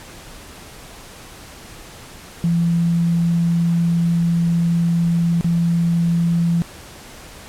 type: tone with dropouts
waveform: sine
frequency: 169.4 Hz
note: E3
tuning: 48 cents sharp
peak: -14 dBFS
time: 2.44-6.62 s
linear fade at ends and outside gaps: 0 ms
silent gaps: 5.41-5.445 s
effects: pink hiss -39 dBFS RMS until 7.48 s + low-pass 12000 Hz 12 dB/octave